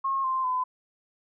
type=tone with pitch steps; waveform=sine; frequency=1081 / 1046.6 / 1013.3 Hz; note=C#6 / C6 / B5; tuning=-44 / 0 / +44 cents; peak=-24 dBFS; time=0.04-0.64 s; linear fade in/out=10 ms; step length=200 ms; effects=none